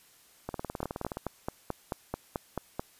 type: two click trains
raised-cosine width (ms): 1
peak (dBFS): -20 / -17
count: 14 / 10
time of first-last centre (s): 0.49-1.171 / 0.83-2.795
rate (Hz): 19.1 / 4.58
effects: white hiss -60 dBFS RMS until 2.99 s + resampled to 32000 Hz